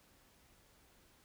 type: silence
effects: pink hiss -67 dBFS RMS until 1.24 s